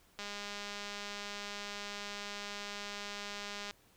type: click train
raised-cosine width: 0.2 ms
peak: -25 dBFS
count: 719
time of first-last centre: 0.19-3.71 s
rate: 204 Hz
effects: pink hiss -66 dBFS RMS until 3.96 s